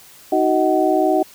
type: tone cluster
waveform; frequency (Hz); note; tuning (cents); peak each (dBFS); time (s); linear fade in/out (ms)
sine; 313.4 / 374.7 / 630 / 750; D#4 / F#4 / D#5 / F#5; +13 / +22 / +21 / +23; -19; 0.32-1.23; 5
effects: white hiss -45 dBFS RMS until 1.34 s